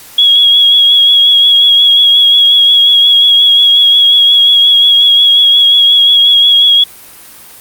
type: tone with vibrato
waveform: sine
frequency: 3322 Hz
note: G#7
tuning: in tune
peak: -3 dBFS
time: 0.18-6.84 s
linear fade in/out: 5 ms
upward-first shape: triangle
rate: 5.6 Hz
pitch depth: 31 cents each way
effects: white hiss -34 dBFS RMS until 7.6 s + Opus 48 kbps